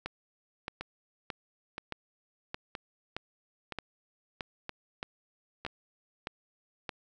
two click trains, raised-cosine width 0.3 ms, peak -19 / -21 dBFS, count 12 / 6, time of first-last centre 0.06-6.892 / 0.81-5.664 s, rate 1.61 / 1.03 Hz, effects none

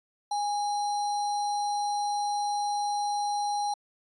sine tone with sample-and-hold, 823 Hz, G#5, 16 cents flat, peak -26 dBFS, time 0.31-3.74 s, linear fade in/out 5 ms, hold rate 4900 Hz, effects resampled to 22050 Hz

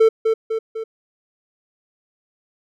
triangle tone with echo, 445.6 Hz, A4, 22 cents sharp, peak -7 dBFS, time 0-0.09 s, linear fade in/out 10 ms, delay 250 ms, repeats 3, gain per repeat -5 dB, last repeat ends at 0.84 s, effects none

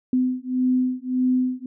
sine beating tone pair, 253.4 / 255.1 Hz, B3 / C4, +45 / -44 cents, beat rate 1.7 Hz, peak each -22 dBFS, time 0.13-1.66 s, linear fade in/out 2 ms, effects none

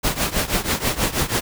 pink noise with tremolo, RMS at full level -18 dBFS, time 0.03-1.41 s, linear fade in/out 20 ms, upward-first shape triangle, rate 6.2 Hz, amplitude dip 90%, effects none

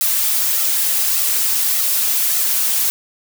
blue noise with flanger, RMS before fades -17 dBFS, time 0.01-2.9 s, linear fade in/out 0 ms, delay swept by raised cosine 1.5 to 4.7 ms, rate 1.7 Hz, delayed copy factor +0.6, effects none

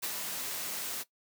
white noise with ADSR envelope, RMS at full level -34 dBFS, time 0.02-1.04 s, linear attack 17 ms, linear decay 67 ms, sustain -3 dB, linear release 28 ms, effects noise-tail reverb RT60 0.1 s tail -17 dB re dry + high-pass 150 Hz 12 dB/octave

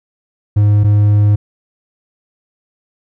triangle tone pair in turn, 103.7 / 103.7 Hz, G#2 / G#2, -2 / -2 cents, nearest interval unison, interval 0 cents, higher neither, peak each -5 dBFS, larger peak neither, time 0.56-0.84 / 0.84-1.36 s, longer second, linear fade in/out 10 ms, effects none

